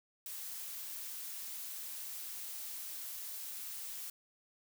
blue noise, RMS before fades -44 dBFS, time 0.26-4.1 s, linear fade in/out 2 ms, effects none

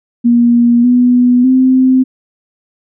sine tone with pitch steps, 237.9 / 246.5 / 259 Hz, A#3 / B3 / C4, +35 / -3 / -17 cents, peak -5 dBFS, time 0.24-2.04 s, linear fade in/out 20 ms, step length 600 ms, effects none

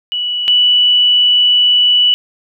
sine tone pair in turn, 2946 / 2958 Hz, F#7 / F#7, -8 / -1 cents, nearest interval unison, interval 7 cents, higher second, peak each -15 / -7 dBFS, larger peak second, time 0.12-0.48 / 0.48-2.14 s, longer second, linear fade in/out 0 ms, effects none

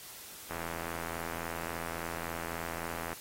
click train, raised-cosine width 0.5 ms, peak -23 dBFS, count 220, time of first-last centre 0.51-3.13 s, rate 83.6 Hz, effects white hiss -48 dBFS RMS until 3.2 s + AAC 48 kbps

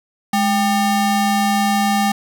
square ring-modulated tone, 499.8 Hz, B4, 21 cents sharp, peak -12 dBFS, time 0.33-2.12 s, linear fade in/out 5 ms, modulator 291 Hz, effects 9-bit

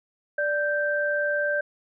sine tone pair together, 587 / 1566.1 Hz, D5 / G6, -1 / -2 cents, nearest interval octave + perfect fourth, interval 1699 cents, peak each -25 dBFS, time 0.38-1.61 s, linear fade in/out 5 ms, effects none

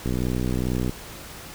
click train, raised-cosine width 3 ms, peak -13 dBFS, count 53, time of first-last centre 0.06-0.895 s, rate 62.3 Hz, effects pink hiss -40 dBFS RMS until 1.54 s

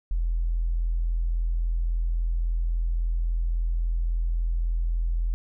triangle tone with tanh clipping, 41.82 Hz, E1, 26 cents sharp, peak -22 dBFS, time 0.11-5.34 s, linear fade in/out 0 ms, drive 4 dB, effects none

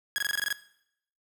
sawtooth tone bursts, 1661.2 Hz, G#6, in tune, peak -22 dBFS, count 9, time 0.16-0.526 s, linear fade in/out 0 ms, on 22 ms, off 21 ms, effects noise-tail reverb RT60 0.7 s tail -17 dB re dry

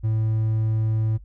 triangle tone, 110 Hz, A2, in tune, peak -18 dBFS, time 0.03-1.18 s, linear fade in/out 20 ms, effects noise-tail reverb RT60 0.1 s tail -18 dB re dry + added 50 Hz sine -41 dBFS peak until 1.24 s

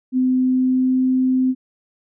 sine tone with pitch glide, 256.1 to 257.9 Hz, C4 to C4, -37 to -25 cents, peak -14 dBFS, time 0.12-1.55 s, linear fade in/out 50 ms, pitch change +12 cents, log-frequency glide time 0.38-1.02 s, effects none

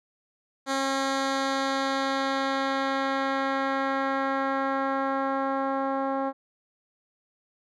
10% pulse tone with low-pass filter sweep, 270.6 Hz, C#4, 42 cents flat, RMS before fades -27 dBFS, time 0.66-6.33 s, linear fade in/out 50 ms, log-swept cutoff 7200 to 900 Hz, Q 1, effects none

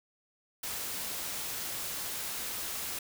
white noise, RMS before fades -37 dBFS, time 0.63-2.99 s, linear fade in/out 5 ms, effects none

